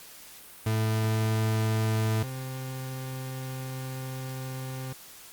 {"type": "tone pair in turn", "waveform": "40% pulse", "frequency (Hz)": [109.9, 130.69], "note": ["A2", "C3"], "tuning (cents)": [-2, -2], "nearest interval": "minor third", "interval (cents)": 300, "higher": "second", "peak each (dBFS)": [-23, -33], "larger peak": "first", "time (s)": [[0.66, 2.23], [2.23, 4.93]], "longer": "second", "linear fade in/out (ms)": 5, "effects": ["white hiss -48 dBFS RMS until 5.32 s", "Opus 48 kbps"]}